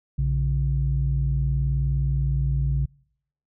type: tone pair together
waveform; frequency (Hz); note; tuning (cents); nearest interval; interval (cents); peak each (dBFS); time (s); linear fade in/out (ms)
sine; 59.25 / 138.59; A#1 / C#3; +29 / 0; octave + minor third; 1471; -22; 0.18-2.86; 10
effects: noise-tail reverb RT60 0.7 s tail -26 dB re dry + tanh soft clip ceiling -13 dBFS